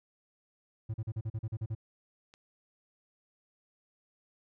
triangle tone bursts, 110 Hz, A2, in tune, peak -30 dBFS, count 10, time 0.89-1.751 s, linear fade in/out 10 ms, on 51 ms, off 39 ms
click, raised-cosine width 0.2 ms, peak -38 dBFS, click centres 2.339 s
effects none

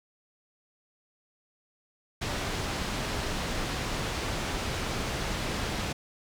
pink low-pass noise, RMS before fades -32 dBFS, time 2.21-5.93 s, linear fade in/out 10 ms, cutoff 6000 Hz, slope 12 dB/octave, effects none

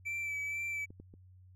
triangle tone with vibrato, 2318 Hz, D7, 23 cents flat, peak -33 dBFS, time 0.05-0.86 s, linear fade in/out 20 ms, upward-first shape sine, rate 2.1 Hz, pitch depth 25 cents each way
clicks, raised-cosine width 3 ms, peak -38 / -36 / -40 dBFS, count 3, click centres 0.905 / 1 / 1.139 s
effects added 92 Hz sine -55 dBFS peak until 1.55 s

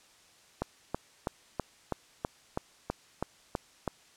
click train, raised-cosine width 1 ms, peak -16 dBFS, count 11, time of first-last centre 0.62-3.877 s, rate 3.07 Hz, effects white hiss -60 dBFS RMS until 4.16 s + low-pass 8000 Hz 12 dB/octave

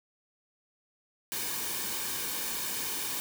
white noise with comb filter, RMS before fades -34 dBFS, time 1.32-3.2 s, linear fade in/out 0 ms, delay 1.5 ms, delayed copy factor -0.55, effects none

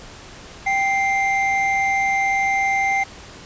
triangle tone pair together, 784 / 2093 Hz, G5 / C7, 0 / 0 cents, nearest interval octave + perfect fourth, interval 1700 cents, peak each -18 / -18 dBFS, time 0.66-3.04 s, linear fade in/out 10 ms, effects pink hiss -40 dBFS RMS until 3.45 s + resampled to 16000 Hz

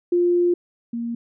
sine tone pair in turn, 350.8 / 234.1 Hz, F4 / A#3, +8 / +8 cents, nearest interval perfect fifth, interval 700 cents, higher first, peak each -15 / -24 dBFS, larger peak first, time 0.12-0.54 / 0.93-1.15 s, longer first, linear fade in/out 5 ms, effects none

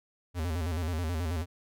square tone with vibrato, 83.5 Hz, E2, 23 cents sharp, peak -30 dBFS, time 0.34-1.46 s, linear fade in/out 50 ms, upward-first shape square, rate 9.3 Hz, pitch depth 100 cents each way, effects none

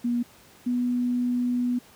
sine tone pair in turn, 240 / 245.6 Hz, B3 / B3, -49 / -9 cents, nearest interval unison, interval 40 cents, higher second, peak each -22 / -22 dBFS, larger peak neither, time 0.04-0.23 / 0.66-1.79 s, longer second, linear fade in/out 10 ms, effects pink hiss -53 dBFS RMS until 1.95 s + high-pass 80 Hz 12 dB/octave

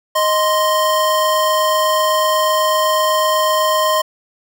square tone pair together, 622.3 / 1046.5 Hz, D#5 / C6, 0 / 0 cents, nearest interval major sixth, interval 900 cents, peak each -17 / -16 dBFS, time 0.15-4.02 s, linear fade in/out 10 ms, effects none

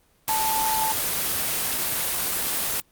sine tone in noise, 880 Hz, A5, in tune, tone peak -23 dBFS, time 0.29-0.92 s, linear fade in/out 0 ms, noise white, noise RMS -25 dBFS, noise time 0.28-2.8 s, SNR -1 dB, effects pink hiss -62 dBFS RMS until 2.91 s + Opus 24 kbps

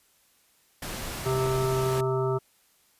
pink noise, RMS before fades -35 dBFS, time 0.82-2.01 s, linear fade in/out 5 ms
harmonic tone, 130.81 Hz, C3, in tune, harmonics 1 / 3 / 5 / 7 / 9 / 10, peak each -28 / -26 / -35 / -36 / -39 / -36 dBFS, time 1.25-2.39 s, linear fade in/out 20 ms
effects white hiss -64 dBFS RMS until 2.99 s + resampled to 32000 Hz

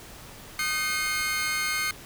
sawtooth tone cluster, 1238 / 1534 / 2137 Hz, D#6 / G6 / C7, -9 / -38 / +36 cents, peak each -29 / -29 / -24 dBFS, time 0.59-1.91 s, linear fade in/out 2 ms, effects pink hiss -45 dBFS RMS until 2.05 s

